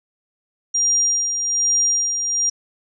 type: tone with tremolo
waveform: sine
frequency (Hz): 5700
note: F8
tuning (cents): +34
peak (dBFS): -14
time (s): 0.74-2.5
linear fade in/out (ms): 10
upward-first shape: sine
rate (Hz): 1.2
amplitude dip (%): 50
effects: none